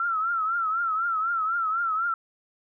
sine tone with vibrato, 1334 Hz, E6, 20 cents sharp, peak -23 dBFS, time 0-2.14 s, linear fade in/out 2 ms, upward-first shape triangle, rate 4 Hz, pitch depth 110 cents each way, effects none

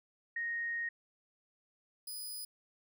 sine / 10% pulse tone pair in turn, 1864.7 / 4978 Hz, A#6 / D#8, 0 / 0 cents, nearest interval octave + perfect fourth, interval 1700 cents, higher second, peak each -34 / -34 dBFS, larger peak neither, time 0.36-0.89 / 2.07-2.45 s, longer first, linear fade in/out 5 ms, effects none

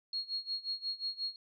sine tone with tremolo, 4295 Hz, C8, 44 cents sharp, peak -32 dBFS, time 0.13-1.36 s, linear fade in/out 2 ms, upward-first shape sine, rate 5.6 Hz, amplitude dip 90%, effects none

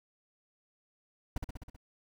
brown noise with echo, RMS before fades -31 dBFS, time 1.36-1.38 s, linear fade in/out 5 ms, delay 64 ms, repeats 6, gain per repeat -3 dB, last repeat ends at 1.764 s, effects none

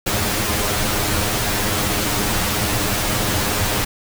pink noise with comb filter, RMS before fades -20 dBFS, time 0.06-3.85 s, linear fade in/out 10 ms, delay 9.7 ms, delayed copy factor +0.75, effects none

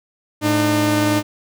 sawtooth tone pair together, 107.64 / 301.9 Hz, A2 / D4, -38 / +48 cents, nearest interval octave + tritone, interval 1786 cents, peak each -17 / -12 dBFS, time 0.41-1.23 s, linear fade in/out 50 ms, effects none

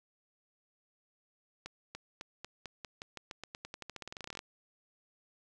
accelerating click train, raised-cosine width 0.2 ms, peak -25 dBFS, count 28, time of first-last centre 1.66-4.391 s, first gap 290 ms, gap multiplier 0.9, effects none

